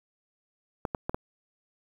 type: clicks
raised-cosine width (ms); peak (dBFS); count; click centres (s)
1; -15; 4; 0.852 / 0.948 / 1.095 / 1.145
effects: 8-bit